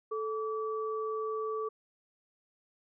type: tone pair together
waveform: sine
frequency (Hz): 437.3 / 1151.7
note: A4 / D6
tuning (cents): -11 / -34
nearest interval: octave + perfect fourth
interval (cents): 1677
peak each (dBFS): -33 / -37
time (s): 0.11-1.69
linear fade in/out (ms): 10
effects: none